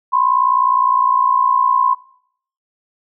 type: tone pair together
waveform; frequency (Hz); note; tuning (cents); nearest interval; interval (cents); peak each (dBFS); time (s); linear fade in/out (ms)
sine; 1004.3 / 1064; B5 / C6; +29 / +29; minor second; 100; -14; 0.12-1.95; 20
effects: noise-tail reverb RT60 0.7 s tail -26 dB re dry